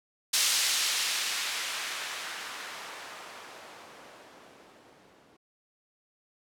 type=noise with low-pass filter sweep; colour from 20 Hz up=violet; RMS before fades=-34 dBFS; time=0.33-5.37 s; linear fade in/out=10 ms; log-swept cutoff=4900 to 270 Hz; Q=0.7; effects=none